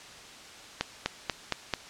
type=accelerating click train; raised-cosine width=0.2 ms; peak=-9 dBFS; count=5; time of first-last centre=0.81-1.737 s; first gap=250 ms; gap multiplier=0.95; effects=white hiss -47 dBFS RMS until 1.89 s + low-pass 6000 Hz 12 dB/octave